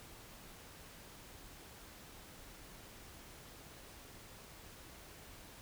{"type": "silence", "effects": ["pink hiss -55 dBFS RMS until 5.61 s"]}